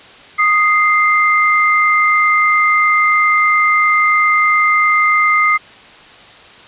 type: tone pair together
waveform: sine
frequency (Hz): 1241 / 2091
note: D#6 / C7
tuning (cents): -5 / -2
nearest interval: major sixth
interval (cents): 903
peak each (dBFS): -12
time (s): 0.38-5.58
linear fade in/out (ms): 20
effects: white hiss -39 dBFS RMS until 6.67 s + resampled to 8000 Hz